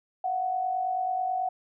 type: tone pair together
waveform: sine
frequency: 693.8 / 743 Hz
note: F5 / F#5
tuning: -12 / +7 cents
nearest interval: minor second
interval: 119 cents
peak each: -35 / -26 dBFS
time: 0.24-1.49 s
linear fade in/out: 5 ms
effects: none